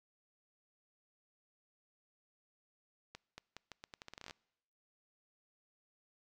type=accelerating click train; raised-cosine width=0.2 ms; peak=-30 dBFS; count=16; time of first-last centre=3.15-4.309 s; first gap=230 ms; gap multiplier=0.81; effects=noise-tail reverb RT60 0.9 s tail -25 dB re dry